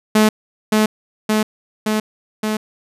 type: tone with echo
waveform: sawtooth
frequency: 215.1 Hz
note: A3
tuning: 39 cents flat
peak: -6 dBFS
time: 0.15-0.29 s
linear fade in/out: 5 ms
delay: 570 ms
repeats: 4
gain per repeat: -2 dB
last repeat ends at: 2.57 s
effects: resampled to 32000 Hz